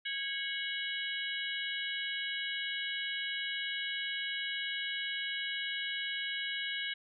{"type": "harmonic tone with a mistuned harmonic", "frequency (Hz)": 549, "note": "C#5", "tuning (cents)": -17, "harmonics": [3, 4, 5, 6, 7], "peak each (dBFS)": [-39, -40, -39, -43, -44], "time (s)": [0.05, 6.94], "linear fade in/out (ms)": 10, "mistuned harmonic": 5, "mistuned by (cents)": 120, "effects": []}